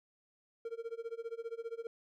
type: tone with tremolo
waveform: triangle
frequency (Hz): 460.2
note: A#4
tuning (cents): -22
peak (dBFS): -34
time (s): 0.65-1.87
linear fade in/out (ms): 2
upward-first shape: sine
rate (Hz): 15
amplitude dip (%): 95
effects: none